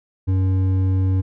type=tone with hard clipping; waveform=sine; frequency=94.3 Hz; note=F#2; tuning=33 cents sharp; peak=-17 dBFS; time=0.27-1.22 s; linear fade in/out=20 ms; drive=7 dB; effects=none